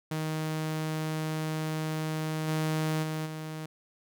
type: tone with level steps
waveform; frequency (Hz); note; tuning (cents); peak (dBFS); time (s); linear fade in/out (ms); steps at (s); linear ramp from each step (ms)
sawtooth; 156.7; D#3; +13; -26 / -23 / -27 / -32; 0.11-3.66; 5; 2.47 / 3.02 / 3.25; 20
effects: none